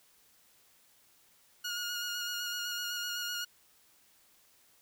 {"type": "tone with vibrato", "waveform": "15% pulse", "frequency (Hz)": 1435, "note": "F6", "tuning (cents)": 47, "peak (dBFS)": -28, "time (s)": [1.64, 3.45], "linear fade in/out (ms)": 10, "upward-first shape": "square", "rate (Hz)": 7.9, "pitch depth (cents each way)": 17, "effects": ["white hiss -65 dBFS RMS until 4.81 s"]}